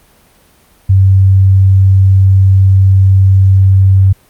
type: tone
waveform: sine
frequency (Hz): 96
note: G2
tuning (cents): -36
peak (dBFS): -3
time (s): 0.89-4.13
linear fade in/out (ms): 10
effects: pink hiss -47 dBFS RMS until 4.29 s + Opus 32 kbps